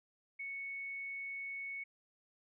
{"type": "tone", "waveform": "sine", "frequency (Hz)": 2215, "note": "C#7", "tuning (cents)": -2, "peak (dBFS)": -40, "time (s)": [0.39, 1.84], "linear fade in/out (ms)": 10, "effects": []}